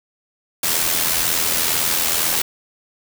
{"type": "noise with amplitude modulation", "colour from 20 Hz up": "white", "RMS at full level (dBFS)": -17, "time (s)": [0.63, 2.42], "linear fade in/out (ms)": 5, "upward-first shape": "sine", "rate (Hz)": 82, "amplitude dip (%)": 50, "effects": []}